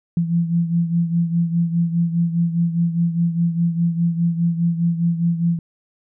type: beating tone pair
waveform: sine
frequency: 168.5 / 173.4 Hz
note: E3 / F3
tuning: +38 / -12 cents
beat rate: 4.9 Hz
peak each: -17 / -23 dBFS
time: 0.17-5.59 s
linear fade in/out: 2 ms
effects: none